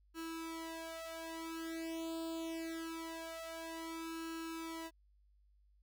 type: tone with flanger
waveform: sawtooth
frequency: 327.3 Hz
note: E4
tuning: 12 cents flat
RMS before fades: -44 dBFS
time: 0.14-4.91 s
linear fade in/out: 50 ms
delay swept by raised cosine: 0.71 to 2.81 ms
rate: 0.24 Hz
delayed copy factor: +1
effects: added 50 Hz sine -66 dBFS peak until 5.82 s